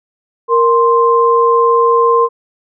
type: tone pair together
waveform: sine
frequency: 466.4 / 1047 Hz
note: A#4 / C6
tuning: +1 / +1 cents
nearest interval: octave + major second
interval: 1400 cents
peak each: -10 dBFS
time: 0.48-2.29 s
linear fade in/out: 50 ms
effects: none